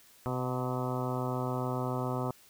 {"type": "harmonic tone with a mistuned harmonic", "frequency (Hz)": 127.1, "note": "C3", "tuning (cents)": -50, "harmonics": [1, 2, 3, 4, 5, 6, 7, 8, 9, 10], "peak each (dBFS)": [-34, -37, -39, -40, -41, -42, -42, -43, -44, -44], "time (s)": [0.26, 2.31], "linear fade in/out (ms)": 0, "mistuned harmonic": 6, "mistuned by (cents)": -36, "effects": ["white hiss -59 dBFS RMS until 2.49 s"]}